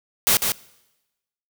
white noise with echo, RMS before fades -17 dBFS, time 0.27-0.37 s, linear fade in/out 0 ms, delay 150 ms, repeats 1, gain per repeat -5 dB, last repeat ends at 0.52 s, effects noise-tail reverb RT60 1.0 s tail -22 dB re dry

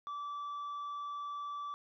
sine tone with tanh clipping, 1159 Hz, D6, 23 cents flat, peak -39 dBFS, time 0.07-1.74 s, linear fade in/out 0 ms, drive 3 dB, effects none

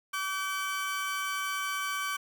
30% pulse tone pair together, 1150 / 1535.1 Hz, D6 / G6, -37 / -37 cents, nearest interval perfect fourth, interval 500 cents, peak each -30 / -32 dBFS, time 0.13-2.17 s, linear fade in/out 10 ms, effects 9-bit

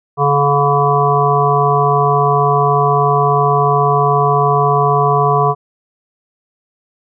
harmonic tone, 142.8 Hz, D3, 48 cents flat, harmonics 1 / 3 / 5 / 7 / 8, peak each -16 / -16 / -16 / -16 / -16 dBFS, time 0.17-5.55 s, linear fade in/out 50 ms, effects none

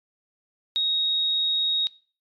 sine tone, 3764 Hz, A#7, 16 cents sharp, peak -20 dBFS, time 0.76-1.87 s, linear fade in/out 0 ms, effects noise-tail reverb RT60 0.4 s tail -21 dB re dry + MP3 96 kbps

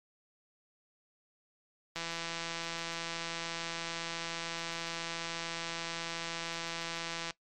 click train, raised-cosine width 0.2 ms, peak -20 dBFS, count 894, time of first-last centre 1.96-7.307 s, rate 167 Hz, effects noise-tail reverb RT60 0.1 s tail -19 dB re dry + MP3 64 kbps

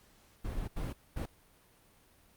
brown noise bursts at uneven times, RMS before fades -36 dBFS, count 3, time 0.44-0.68 / 0.76-0.93 / 1.16-1.26 s, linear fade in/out 10 ms, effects pink hiss -64 dBFS RMS until 2.36 s + Opus 48 kbps

